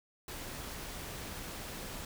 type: noise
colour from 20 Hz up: pink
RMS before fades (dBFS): -43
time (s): 0.28-2.05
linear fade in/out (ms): 2
effects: none